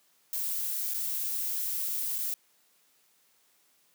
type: noise with dropouts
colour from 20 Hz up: violet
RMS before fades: -32 dBFS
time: 0.33-2.34 s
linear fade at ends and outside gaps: 1 ms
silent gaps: 0.938-0.943 / 2.182-2.186 s
effects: white hiss -67 dBFS RMS until 3.94 s + high-pass 150 Hz 12 dB/octave